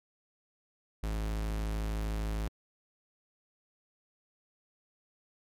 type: tone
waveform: 45% pulse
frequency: 53.3 Hz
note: G#1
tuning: 46 cents sharp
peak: -31 dBFS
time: 1.03-2.48 s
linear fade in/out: 5 ms
effects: MP3 96 kbps